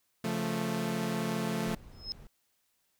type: chord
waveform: sawtooth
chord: Db augmented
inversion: none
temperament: equal with one note detuned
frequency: 137.32 / 174.61 / 220 Hz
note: Db3 / F3 / A3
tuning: -16 / 0 / 0 cents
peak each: -35 / -31 / -29 dBFS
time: 0.24-1.75 s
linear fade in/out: 5 ms
type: noise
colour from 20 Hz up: brown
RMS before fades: -49 dBFS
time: 1.66-2.27 s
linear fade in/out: 0 ms
type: tone with exponential growth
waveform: sine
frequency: 5160 Hz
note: E8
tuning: 38 cents flat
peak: -30 dBFS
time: 1.92-2.12 s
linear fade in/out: 0 ms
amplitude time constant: 42 ms
effects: white hiss -75 dBFS RMS until 2.99 s